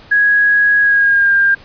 sine tone with pitch glide, 1661.2 to 1599.1 Hz, G#6 to G6, 0 to +34 cents, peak -8 dBFS, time 0.11-1.55 s, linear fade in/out 10 ms, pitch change -66 cents, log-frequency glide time 0.8-1.34 s, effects pink hiss -41 dBFS RMS until 1.64 s + resampled to 11025 Hz

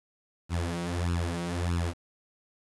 sawtooth tone with flanger, 86.2 Hz, F2, 22 cents flat, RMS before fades -30 dBFS, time 0.49-1.94 s, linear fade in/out 50 ms, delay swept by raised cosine 0.72 to 5.42 ms, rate 1.6 Hz, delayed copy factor +1, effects resampled to 24000 Hz + 8-bit

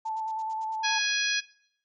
sine tone with vibrato, 880 Hz, A5, in tune, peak -29 dBFS, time 0.05-0.99 s, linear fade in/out 10 ms, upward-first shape square, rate 9.4 Hz, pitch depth 14 cents each way
violet noise bursts, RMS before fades -44 dBFS, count 7, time 0.05-0.761 s, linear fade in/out 10 ms, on 45 ms, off 66 ms
harmonic tone, 831 Hz, G#5, 1 cent sharp, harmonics 2 / 3 / 4 / 5 / 6 / 7, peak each -29 / -31 / -32 / -33 / -34 / -34 dBFS, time 0.83-1.41 s, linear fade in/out 20 ms
effects noise-tail reverb RT60 0.7 s tail -20 dB re dry + resampled to 16000 Hz

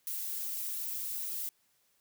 violet noise with flanger, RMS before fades -37 dBFS, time 0.07-1.49 s, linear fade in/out 0 ms, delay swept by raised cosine 1.5 to 7.4 ms, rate 2.4 Hz, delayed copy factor +0.55, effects white hiss -72 dBFS RMS until 2 s

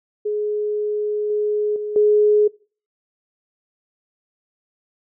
sine tone with level steps, 420 Hz, G#4, 19 cents sharp, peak -19 / -17 / -23 / -11 dBFS, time 0.25-2.48 s, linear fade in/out 10 ms, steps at 1.3 / 1.76 / 1.96 s, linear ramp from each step 2 ms, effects noise-tail reverb RT60 0.4 s tail -23 dB re dry

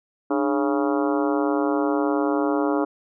harmonic tone with a mistuned harmonic, 138.59 Hz, C#3, in tune, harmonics 2 / 3 / 4 / 5 / 6 / 7 / 8 / 9 / 10, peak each -22 / -26 / -28 / -30 / -32 / -33 / -34 / -35 / -36 dBFS, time 0.3-2.85 s, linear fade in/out 10 ms, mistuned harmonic 2, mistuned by +120 cents, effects none

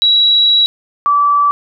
sine tone pair in turn, 3891 / 1156.8 Hz, B7 / D6, -27 / -27 cents, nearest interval octave + major sixth, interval 2100 cents, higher first, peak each -7 / -8 dBFS, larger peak first, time 0.02-0.66 / 1.06-1.51 s, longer first, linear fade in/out 0 ms, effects none

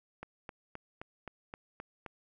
click train, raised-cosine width 0.5 ms, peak -27 dBFS, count 8, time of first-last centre 0.23-2.062 s, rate 3.82 Hz, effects none

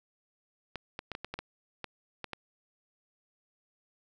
clicks, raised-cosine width 0.3 ms, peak -21 dBFS, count 10, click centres 0.757 / 0.991 / 1.117 / 1.151 / 1.246 / 1.34 / 1.39 / 1.843 / 2.243 / 2.333 s, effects none

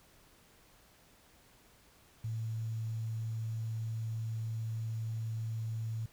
sine tone with quantisation, 112.1 Hz, A2, 33 cents sharp, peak -34 dBFS, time 2.24-6.06 s, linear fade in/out 5 ms, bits 10, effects pink hiss -63 dBFS RMS until 6.12 s

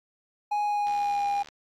triangle tone with pitch glide, 830.6 to 808.8 Hz, G#5 to G#5, 0 to -46 cents, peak -22 dBFS, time 0.51-1.43 s, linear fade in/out 10 ms, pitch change -46 cents, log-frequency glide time 0.64-1.27 s
click train, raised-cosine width 0.2 ms, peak -27 dBFS, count 47, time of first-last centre 0.87-1.487 s, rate 74.6 Hz
effects AAC 64 kbps

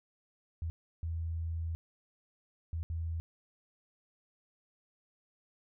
sine tone bursts at uneven times, 82.41 Hz, E2, in tune, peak -33 dBFS, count 4, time 0.62-0.7 / 1.03-1.75 / 2.73-2.83 / 2.9-3.2 s, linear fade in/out 0 ms, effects none

